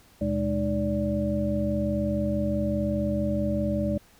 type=tone cluster; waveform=sine; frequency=76.8 / 122.6 / 207.4 / 306.3 / 580 Hz; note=D#2 / B2 / G#3 / D#4 / D5; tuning=-22 / -12 / -2 / -27 / -22 cents; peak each=-32 / -33 / -27 / -32 / -29 dBFS; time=0.21-3.98 s; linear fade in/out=5 ms; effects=pink hiss -57 dBFS RMS until 4.19 s